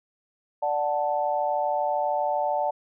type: chord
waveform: sine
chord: D major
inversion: none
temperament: equal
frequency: 587.3 / 740 / 880 Hz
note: D5 / F#5 / A5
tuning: 0 / 0 / 0 cents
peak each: -27 dBFS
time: 0.62-2.71 s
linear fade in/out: 10 ms
effects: none